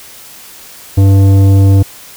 sine tone with tanh clipping, 97.7 Hz, G2, 5 cents flat, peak -5 dBFS, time 0.97-1.83 s, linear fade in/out 10 ms, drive 12 dB, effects white hiss -34 dBFS RMS until 2.16 s

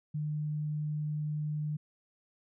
sine tone, 150.9 Hz, D3, 47 cents sharp, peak -31 dBFS, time 0.14-1.77 s, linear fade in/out 10 ms, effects none

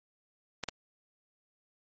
clicks, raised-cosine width 0.2 ms, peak -16 dBFS, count 2, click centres 0.637 / 0.687 s, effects MP3 32 kbps

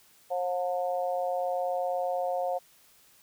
harmonic tone, 179.2 Hz, F3, 45 cents sharp, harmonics 3 / 4 / 5, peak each -30 / -30 / -40 dBFS, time 0.3-2.59 s, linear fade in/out 20 ms, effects white hiss -60 dBFS RMS until 3.22 s

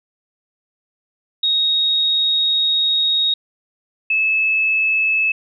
sine tone pair in turn, 3757 / 2604 Hz, A#7 / E7, +13 / -22 cents, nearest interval tritone, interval 635 cents, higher first, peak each -14 / -14 dBFS, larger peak neither, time 1.43-3.34 / 4.1-5.32 s, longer first, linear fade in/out 5 ms, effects none

